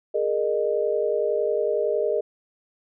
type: chord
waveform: sine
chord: Ab suspended second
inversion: none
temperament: equal with one note detuned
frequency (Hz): 415.3 / 466.2 / 613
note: Ab4 / Bb4 / Eb5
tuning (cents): 0 / 0 / -26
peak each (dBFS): -25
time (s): 0.14-2.21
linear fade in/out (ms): 10
effects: none